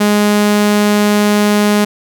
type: tone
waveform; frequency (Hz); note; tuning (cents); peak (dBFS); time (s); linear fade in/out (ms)
sawtooth; 207.7; G#3; 0; -5; 0-1.85; 10
effects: none